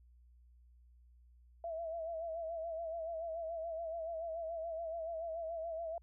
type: tone with vibrato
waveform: sine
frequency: 659.3 Hz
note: E5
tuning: in tune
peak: -38 dBFS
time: 1.64-5.98 s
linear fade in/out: 2 ms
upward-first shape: sine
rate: 7 Hz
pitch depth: 59 cents each way
effects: added 60 Hz sine -60 dBFS peak until 6.02 s